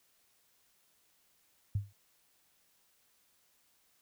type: tone with exponential decay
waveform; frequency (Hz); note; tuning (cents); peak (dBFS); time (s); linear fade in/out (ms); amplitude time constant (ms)
sine; 100.8; G2; +49; -26; 1.75-1.93; 5; 38
effects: white hiss -71 dBFS RMS until 4.01 s